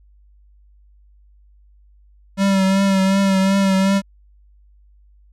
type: tone with vibrato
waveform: square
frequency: 193.7 Hz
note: G3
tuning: 20 cents flat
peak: -14 dBFS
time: 2.37-4.02 s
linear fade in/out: 50 ms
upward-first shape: triangle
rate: 2.7 Hz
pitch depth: 37 cents each way
effects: added 50 Hz sine -48 dBFS peak until 5.32 s + low-pass 9000 Hz 12 dB/octave